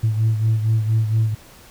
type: beating tone pair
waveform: sine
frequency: 110 / 114.3 Hz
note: A2 / A#2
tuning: 0 / -34 cents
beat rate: 4.3 Hz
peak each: -15 / -22 dBFS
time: 0.03-1.35 s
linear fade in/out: 10 ms
effects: tanh soft clip ceiling -11 dBFS + pink hiss -46 dBFS RMS until 1.7 s